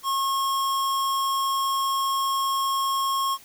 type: tone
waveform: square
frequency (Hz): 1085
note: C#6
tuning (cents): -37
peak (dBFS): -23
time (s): 0.03-3.38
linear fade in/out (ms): 50
effects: white hiss -50 dBFS RMS until 3.44 s